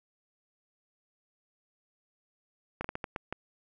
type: slowing click train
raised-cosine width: 0.5 ms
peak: -19 dBFS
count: 7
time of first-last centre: 2.81-3.326 s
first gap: 34 ms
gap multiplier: 1.37
effects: none